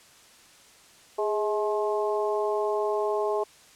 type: harmonic tone with a mistuned harmonic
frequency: 213.4 Hz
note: G#3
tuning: 47 cents sharp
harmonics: 2 / 3 / 4 / 5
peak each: -26 / -30 / -32 / -34 dBFS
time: 1.18-3.44 s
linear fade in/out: 10 ms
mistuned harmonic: 2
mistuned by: -45 cents
effects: white hiss -54 dBFS RMS until 3.75 s + low-pass 9000 Hz 12 dB/octave